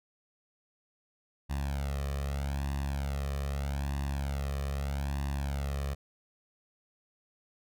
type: tone with flanger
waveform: sawtooth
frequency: 69.7 Hz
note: C#2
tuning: 10 cents sharp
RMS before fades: -33 dBFS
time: 1.49-5.95 s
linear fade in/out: 20 ms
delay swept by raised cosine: 1.1 to 1.66 ms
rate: 0.8 Hz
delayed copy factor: +0.95
effects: none